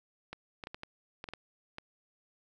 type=clicks; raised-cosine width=0.3 ms; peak=-25 dBFS; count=9; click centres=0.33 / 0.638 / 0.671 / 0.745 / 0.834 / 1.241 / 1.288 / 1.336 / 1.784 s; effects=none